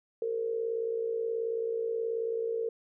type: tone with amplitude modulation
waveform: sine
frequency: 456.7 Hz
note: A#4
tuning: 36 cents flat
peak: -26 dBFS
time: 0.22-2.69 s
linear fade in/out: 2 ms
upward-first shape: sine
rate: 58.6 Hz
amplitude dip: 65%
effects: none